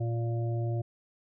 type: harmonic tone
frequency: 116.54 Hz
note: A#2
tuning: in tune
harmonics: 1 / 3 / 5 / 6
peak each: -28 / -38 / -42 / -44 dBFS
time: 0-0.82 s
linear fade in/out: 10 ms
effects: none